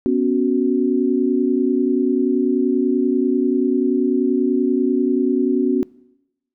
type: chord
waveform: sine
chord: B suspended second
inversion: none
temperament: equal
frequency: 246.9 / 277.2 / 370 Hz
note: B3 / C#4 / F#4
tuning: 0 / 0 / 0 cents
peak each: -19 dBFS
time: 0.06-5.83 s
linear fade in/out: 0 ms
effects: noise-tail reverb RT60 0.9 s tail -23 dB re dry